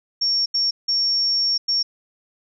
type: tone bursts at uneven times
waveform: sine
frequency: 5500 Hz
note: F8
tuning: 27 cents flat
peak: -17 dBFS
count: 4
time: 0.21-0.46 / 0.54-0.71 / 0.88-1.58 / 1.68-1.83 s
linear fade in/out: 10 ms
effects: none